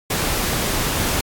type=noise; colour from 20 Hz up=pink; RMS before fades=-21 dBFS; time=0.1-1.21 s; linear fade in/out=5 ms; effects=AAC 64 kbps

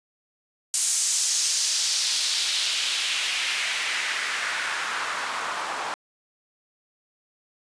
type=noise with band-pass filter sweep; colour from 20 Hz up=white; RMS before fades=-26 dBFS; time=0.74-5.94 s; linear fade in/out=0 ms; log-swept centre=7800 to 930 Hz; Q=1.7; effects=resampled to 22050 Hz

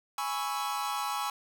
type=chord; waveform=45% pulse; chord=C# minor seventh; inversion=second; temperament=equal; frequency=830.6 / 987.8 / 1108.7 / 1318.5 Hz; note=G#5 / B5 / C#6 / E6; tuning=0 / 0 / 0 / 0 cents; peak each=-35 / -38 / -36 / -37 dBFS; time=0.18-1.3 s; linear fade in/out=2 ms; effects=none

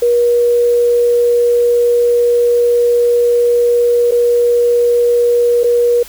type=tone with dropouts; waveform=sine; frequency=479 Hz; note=A#4; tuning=47 cents sharp; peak=-8 dBFS; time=0.02-6.03 s; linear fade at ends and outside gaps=5 ms; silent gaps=4.111-4.119 / 5.634-5.641 s; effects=added 50 Hz sine -43 dBFS peak until 6.08 s + white hiss -35 dBFS RMS until 6.08 s

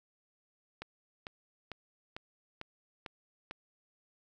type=click train; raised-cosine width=0.3 ms; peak=-25 dBFS; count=7; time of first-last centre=0.82-3.511 s; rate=2.23 Hz; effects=none

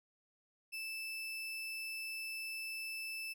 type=tone; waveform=35% pulse; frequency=2637 Hz; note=E7; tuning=in tune; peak=-39 dBFS; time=0.72-3.34 s; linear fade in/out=20 ms; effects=none

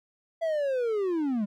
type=linear sweep; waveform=triangle; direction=down; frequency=671 to 194.9 Hz; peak=-23 dBFS; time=0.41-1.46 s; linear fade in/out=20 ms; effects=none

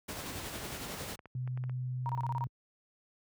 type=noise with tremolo; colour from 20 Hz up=pink; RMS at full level=-39 dBFS; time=0.08-1.16 s; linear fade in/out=10 ms; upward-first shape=sine; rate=11 Hz; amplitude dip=30%
type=clicks; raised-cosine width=0.5 ms; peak=-34 dBFS; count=7; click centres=1.044 / 1.192 / 1.257 / 1.476 / 1.575 / 1.639 / 1.696 s
type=tone; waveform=sine; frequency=126.5 Hz; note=B2; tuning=42 cents sharp; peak=-33 dBFS; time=1.35-2.47 s; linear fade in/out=2 ms
type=tone bursts; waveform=sine; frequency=943 Hz; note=A#5; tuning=20 cents sharp; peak=-33 dBFS; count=7; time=2.06-2.44 s; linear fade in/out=0 ms; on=32 ms; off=26 ms
effects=high-pass 60 Hz 12 dB/octave

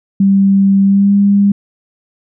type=tone with pitch glide; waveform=sine; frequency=196 to 200.8 Hz; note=G3 to G3; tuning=0 to +42 cents; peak=-6 dBFS; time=0.2-1.52 s; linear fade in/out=5 ms; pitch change=+42 cents; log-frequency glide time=0.84-1.13 s; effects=none

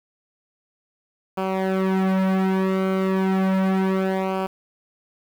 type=tone with flanger; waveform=sawtooth; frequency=189.9 Hz; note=F#3; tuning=45 cents sharp; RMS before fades=-21 dBFS; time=1.37-4.47 s; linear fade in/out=10 ms; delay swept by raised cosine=0.53 to 4.13 ms; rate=0.33 Hz; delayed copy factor=-0.85; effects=low-pass 2000 Hz 12 dB/octave + 7-bit

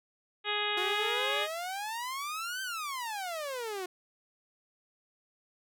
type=harmonic tone; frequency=416.2 Hz; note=G#4; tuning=4 cents sharp; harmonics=1 / 2 / 3 / 4 / 5 / 6 / 7 / 8 / 9; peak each=-38 / -38 / -38 / -38 / -38 / -38 / -38 / -38 / -38 dBFS; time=0.44-1.48 s; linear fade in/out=50 ms
type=exponential two-way sweep; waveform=sawtooth; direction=up then down; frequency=355.8 to 1568 to 355.8 Hz; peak=-31 dBFS; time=0.77-3.86 s; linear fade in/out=5 ms; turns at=2.62 s
effects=none

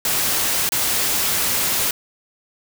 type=noise with dropouts; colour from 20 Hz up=white; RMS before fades=-20 dBFS; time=0.05-1.91 s; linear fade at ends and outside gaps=2 ms; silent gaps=0.691-0.72 s; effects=none

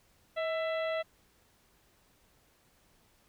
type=harmonic tone with a mistuned harmonic; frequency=665 Hz; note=E5; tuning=15 cents sharp; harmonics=1 / 2 / 3 / 4 / 5 / 6; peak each=-31 / -41 / -40 / -46 / -47 / -52 dBFS; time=0.36-1.03 s; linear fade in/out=20 ms; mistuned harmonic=1; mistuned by=-62 cents; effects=pink hiss -67 dBFS RMS until 3.28 s

